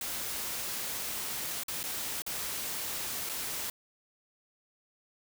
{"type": "noise with dropouts", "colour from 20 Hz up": "white", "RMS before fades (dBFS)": -36, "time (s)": [0.01, 3.7], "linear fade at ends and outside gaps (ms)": 2, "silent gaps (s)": [[1.635, 1.682], [1.831, 1.838], [2.221, 2.264], [3.291, 3.295]], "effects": []}